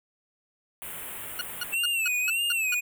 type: band-stop noise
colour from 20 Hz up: white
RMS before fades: -38 dBFS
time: 0.82-1.74 s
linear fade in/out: 0 ms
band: 3200 to 8400 Hz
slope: 48 dB/octave
type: tone bursts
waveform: 20% pulse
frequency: 1437 Hz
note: F6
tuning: 49 cents sharp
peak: -23 dBFS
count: 7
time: 1.39-2.744 s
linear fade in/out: 2 ms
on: 22 ms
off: 200 ms
type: tone with vibrato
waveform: square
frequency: 2637 Hz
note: E7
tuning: in tune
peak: -25 dBFS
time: 1.72-2.81 s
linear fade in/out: 20 ms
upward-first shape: sine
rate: 1.7 Hz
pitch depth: 120 cents each way
effects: none